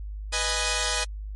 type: chord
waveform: 5% pulse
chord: G# minor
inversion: first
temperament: equal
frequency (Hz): 493.9 / 622.3 / 830.6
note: B4 / D#5 / G#5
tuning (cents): 0 / 0 / 0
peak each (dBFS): -17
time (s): 0.32-1.05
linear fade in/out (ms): 20
effects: added 51 Hz sine -32 dBFS peak until 1.35 s + MP3 48 kbps